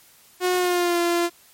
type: tone with pitch glide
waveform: sawtooth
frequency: 362.8 to 344.4 Hz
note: F#4 to F4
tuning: -34 to -24 cents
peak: -15 dBFS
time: 0.4-1.3 s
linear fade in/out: 50 ms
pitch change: -90 cents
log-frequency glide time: 0.56-0.99 s
effects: white hiss -53 dBFS RMS until 1.53 s + MP3 64 kbps